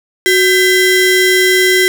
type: ring-modulated tone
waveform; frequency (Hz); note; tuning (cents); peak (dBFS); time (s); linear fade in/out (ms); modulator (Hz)
35% pulse; 1191; D6; +24; -3; 0.26-1.88; 0; 820
effects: none